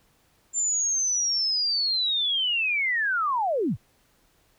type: linear sweep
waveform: sine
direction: down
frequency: 7300 to 69.3 Hz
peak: -22 dBFS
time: 0.53-3.77 s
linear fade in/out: 50 ms
effects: pink hiss -64 dBFS RMS until 4.58 s